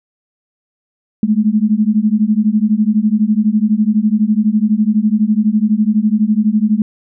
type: beating tone pair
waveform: sine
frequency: 207.7 / 219.7 Hz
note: G#3 / A3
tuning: 0 / -2 cents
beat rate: 12 Hz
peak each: -13 dBFS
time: 1.23-6.82 s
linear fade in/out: 2 ms
effects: none